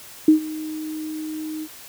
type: tone with ADSR envelope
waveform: sine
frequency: 311.1 Hz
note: D#4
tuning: in tune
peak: -7 dBFS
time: 0.28-1.68 s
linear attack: 4 ms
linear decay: 110 ms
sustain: -20 dB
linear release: 51 ms
effects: white hiss -42 dBFS RMS until 1.88 s